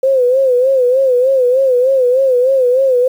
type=tone with vibrato; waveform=sine; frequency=515 Hz; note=C5; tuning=28 cents flat; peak=-8 dBFS; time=0.03-3.08 s; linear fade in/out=5 ms; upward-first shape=sine; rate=3.3 Hz; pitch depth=91 cents each way; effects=7-bit